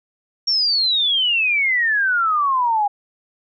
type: exponential sweep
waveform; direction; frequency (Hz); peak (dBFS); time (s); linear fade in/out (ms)
sine; down; 5588 to 802; -15; 0.47-2.88; 10
effects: none